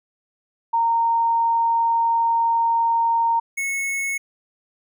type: tone pair in turn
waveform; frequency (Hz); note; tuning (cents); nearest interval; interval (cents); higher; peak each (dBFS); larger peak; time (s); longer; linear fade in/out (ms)
sine / square; 923 / 2195; A#5 / C#7; -17 / -18; octave + minor third; 1499; second; -16 / -23; first; 0.73-3.4 / 3.57-4.18; first; 10
effects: none